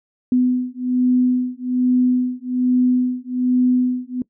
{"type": "beating tone pair", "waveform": "sine", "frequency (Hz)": [250.2, 251.4], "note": ["B3", "B3"], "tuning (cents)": [23, 31], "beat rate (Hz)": 1.2, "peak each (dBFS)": -18, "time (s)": [0.32, 4.22], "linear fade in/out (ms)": 2, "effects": ["noise-tail reverb RT60 0.1 s tail -21 dB re dry"]}